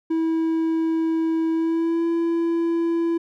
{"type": "tone with pitch glide", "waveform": "triangle", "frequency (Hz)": [324.8, 335.1], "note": ["E4", "E4"], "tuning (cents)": [-26, 29], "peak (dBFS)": -17, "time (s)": [0.1, 3.18], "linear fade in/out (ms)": 10, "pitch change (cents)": 55, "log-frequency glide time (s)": [1.52, 2.06], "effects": []}